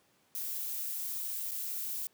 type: noise with dropouts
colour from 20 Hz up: violet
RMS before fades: -37 dBFS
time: 0.35-2.07 s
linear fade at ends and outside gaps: 1 ms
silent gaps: 1.511-1.516 s
effects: pink hiss -69 dBFS RMS until 2.13 s + high-pass 150 Hz 12 dB/octave